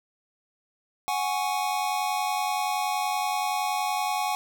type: chord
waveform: square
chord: F# suspended second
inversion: none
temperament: equal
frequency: 740 / 830.6 / 1108.7 Hz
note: F#5 / G#5 / C#6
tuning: 0 / 0 / 0 cents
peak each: -30 / -29 / -33 dBFS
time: 1.08-4.35 s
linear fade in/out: 0 ms
effects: none